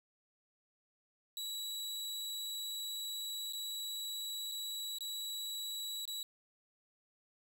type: tone with dropouts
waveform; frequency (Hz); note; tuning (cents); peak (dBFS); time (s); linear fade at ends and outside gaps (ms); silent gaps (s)
sawtooth; 3908; B7; -19; -36; 1.37-6.23; 1; 3.525-3.533 / 4.515-4.519 / 4.985-5.007 / 6.054-6.077
effects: none